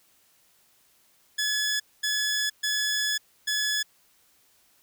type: tone bursts at uneven times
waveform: 15% pulse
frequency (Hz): 1705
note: G#6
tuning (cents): +45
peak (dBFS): -18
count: 4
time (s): 1.38-1.8 / 2.03-2.5 / 2.63-3.18 / 3.47-3.83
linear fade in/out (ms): 10
effects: white hiss -63 dBFS RMS until 4.82 s